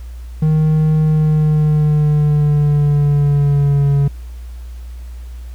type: tone with pitch glide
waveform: triangle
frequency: 155.5 to 140.96 Hz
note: D#3 to C#3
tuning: -1 to +29 cents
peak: -8 dBFS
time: 0.42-4.08 s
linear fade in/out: 5 ms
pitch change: -170 cents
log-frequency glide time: 1.01-3.9 s
effects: added 60 Hz sine -27 dBFS peak until 5.54 s + pink hiss -49 dBFS RMS until 5.54 s